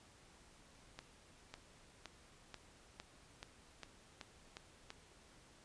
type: accelerating click train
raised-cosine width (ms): 0.2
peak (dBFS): -30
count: 10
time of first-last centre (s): 0.99-4.904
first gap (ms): 550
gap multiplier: 0.94
effects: pink hiss -64 dBFS RMS until 5.64 s + resampled to 22050 Hz